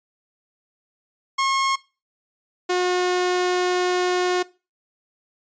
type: tone pair in turn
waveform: sawtooth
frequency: 1082 / 361.1 Hz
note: C#6 / F#4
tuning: -42 / -42 cents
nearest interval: octave + perfect fifth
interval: 1900 cents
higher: first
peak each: -15 dBFS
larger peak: neither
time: 1.38-1.76 / 2.69-4.43 s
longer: second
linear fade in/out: 10 ms
effects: noise-tail reverb RT60 0.3 s tail -20 dB re dry + resampled to 16000 Hz